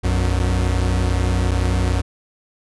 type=tone pair together; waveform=45% pulse; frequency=60.3 / 91.68 Hz; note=B1 / F#2; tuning=-41 / -15 cents; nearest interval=perfect fifth; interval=726 cents; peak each=-19 dBFS; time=0.03-2.02 s; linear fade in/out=20 ms; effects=resampled to 24000 Hz